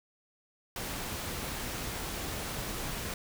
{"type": "noise", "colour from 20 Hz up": "pink", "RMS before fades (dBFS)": -37, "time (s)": [0.76, 3.14], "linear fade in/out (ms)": 2, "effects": []}